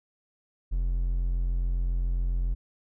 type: tone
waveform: triangle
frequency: 43.65 Hz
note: F1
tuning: in tune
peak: -22 dBFS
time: 0.71-2.55 s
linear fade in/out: 20 ms
effects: none